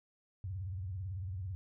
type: tone with vibrato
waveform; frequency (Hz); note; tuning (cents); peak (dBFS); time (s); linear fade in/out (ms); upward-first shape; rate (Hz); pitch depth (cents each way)
sine; 93.4; F#2; +17; -37; 0.44-1.55; 0; triangle; 18; 220
effects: none